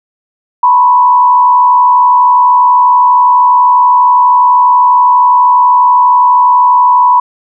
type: tone with frequency modulation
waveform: sine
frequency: 987.8 Hz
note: B5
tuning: in tune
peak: -3 dBFS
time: 0.63-7.2 s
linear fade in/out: 5 ms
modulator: 72.2 Hz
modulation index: 0.58
effects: none